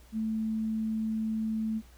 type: tone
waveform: sine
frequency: 220 Hz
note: A3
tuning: in tune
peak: -28 dBFS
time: 0.12-1.82 s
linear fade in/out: 50 ms
effects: added 60 Hz sine -53 dBFS peak until 1.97 s + pink hiss -60 dBFS RMS until 1.97 s